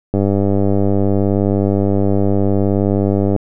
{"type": "click train", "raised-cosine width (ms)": 2, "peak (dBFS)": -3, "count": 321, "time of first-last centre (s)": [0.14, 3.363], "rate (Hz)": 99.3, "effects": []}